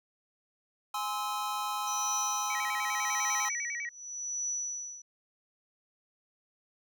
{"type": "chord", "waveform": "square", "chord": "Ab augmented", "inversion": "none", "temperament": "just", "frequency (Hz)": [830.6, 1038.3, 1297.8], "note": ["Ab5", "C6", "E6"], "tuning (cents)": [0, -14, -27], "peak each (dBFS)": -37, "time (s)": [0.94, 3.49], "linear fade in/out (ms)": 5}
{"type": "tone with tremolo", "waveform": "sine", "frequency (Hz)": 5920, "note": "F#8", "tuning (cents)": 0, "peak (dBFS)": -30, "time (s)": [1.87, 5.02], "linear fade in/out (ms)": 5, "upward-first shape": "triangle", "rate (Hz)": 0.86, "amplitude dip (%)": 95}
{"type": "tone with vibrato", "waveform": "sine", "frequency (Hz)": 2083, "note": "C7", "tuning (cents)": -8, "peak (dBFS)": -34, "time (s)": [2.5, 3.89], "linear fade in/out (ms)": 2, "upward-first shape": "square", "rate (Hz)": 10, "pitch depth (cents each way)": 160}
{"effects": []}